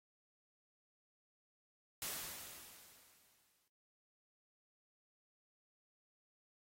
white noise with exponential decay, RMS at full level -41 dBFS, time 2.02-3.68 s, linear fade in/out 1 ms, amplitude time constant 360 ms, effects noise-tail reverb RT60 0.2 s tail -26 dB re dry + AAC 48 kbps

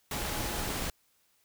sine tone in noise, 837 Hz, G#5, 13 cents sharp, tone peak -45 dBFS, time 0.13-0.71 s, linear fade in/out 2 ms, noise pink, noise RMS -34 dBFS, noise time 0.11-0.9 s, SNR -14 dB, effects white hiss -70 dBFS RMS until 1.44 s

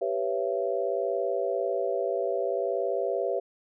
sine chord, C# half-diminished seventh, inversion second, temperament equal with one note detuned, 392 / 493.9 / 554.4 / 671.9 Hz, G4 / B4 / C#5 / E5, 0 / 0 / 0 / +33 cents, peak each -31 dBFS, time 0.01-3.4 s, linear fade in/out 10 ms, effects none

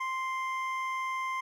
triangle tone pair together, 1046.5 / 2093 Hz, C6 / C7, 0 / 0 cents, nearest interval octave, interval 1200 cents, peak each -30 / -35 dBFS, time 0-1.41 s, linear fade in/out 10 ms, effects none

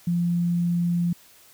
sine tone, 173.1 Hz, F3, 15 cents flat, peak -20 dBFS, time 0.07-1.13 s, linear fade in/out 5 ms, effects white hiss -53 dBFS RMS until 1.53 s

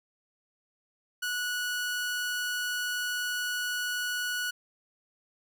sawtooth tone, 1469 Hz, F#6, 13 cents flat, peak -26 dBFS, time 1.22-4.51 s, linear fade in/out 10 ms, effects none

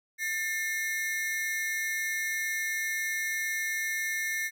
45% pulse ring-modulated tone, 1965 Hz, B6, 9 cents flat, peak -26 dBFS, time 0.18-4.51 s, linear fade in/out 50 ms, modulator 179 Hz, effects none

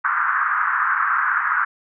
white band-pass noise, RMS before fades -20 dBFS, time 0.04-1.65 s, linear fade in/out 10 ms, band 1100 to 1600 Hz, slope 48 dB/octave, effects none

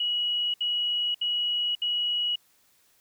sine tone bursts, 2915 Hz, F#7, 26 cents flat, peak -24 dBFS, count 4, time 0-2.358 s, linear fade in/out 5 ms, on 540 ms, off 66 ms, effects white hiss -64 dBFS RMS until 3 s

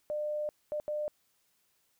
sine tone bursts at uneven times, 600 Hz, D5, 37 cents sharp, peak -31 dBFS, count 3, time 0.1-0.49 / 0.72-0.8 / 0.88-1.08 s, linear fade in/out 0 ms, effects white hiss -73 dBFS RMS until 1.99 s

